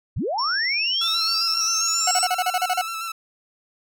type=linear sweep; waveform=sine; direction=up; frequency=51 to 8140 Hz; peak=-22 dBFS; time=0.16-2.25 s; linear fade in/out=10 ms
type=tone; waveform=sine; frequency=5450 Hz; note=F8; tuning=43 cents flat; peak=-24 dBFS; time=0.38-2.28 s; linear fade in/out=10 ms
type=tone with vibrato; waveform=sawtooth; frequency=1332 Hz; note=E6; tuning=18 cents sharp; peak=-24 dBFS; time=1.01-3.12 s; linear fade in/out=5 ms; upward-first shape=square; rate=7.5 Hz; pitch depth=27 cents each way
type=tone bursts; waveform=40% pulse; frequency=731 Hz; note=F#5; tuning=21 cents flat; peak=-18 dBFS; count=10; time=2.07-2.815 s; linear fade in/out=5 ms; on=43 ms; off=35 ms
effects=none